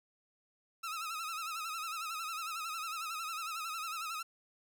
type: tone with vibrato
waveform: sawtooth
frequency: 1298 Hz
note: E6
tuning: 27 cents flat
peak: -34 dBFS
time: 0.83-4.23 s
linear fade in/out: 10 ms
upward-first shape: sine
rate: 11 Hz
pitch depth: 85 cents each way
effects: none